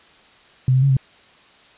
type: tone with pitch steps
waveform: sine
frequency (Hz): 128.8 / 130.6 / 138.2 / 132.6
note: C3 / C3 / C#3 / C3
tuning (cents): -27 / -3 / -5 / +23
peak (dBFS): -12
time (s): 0.68-0.968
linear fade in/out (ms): 2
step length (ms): 72
effects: white hiss -50 dBFS RMS until 1.77 s + resampled to 8000 Hz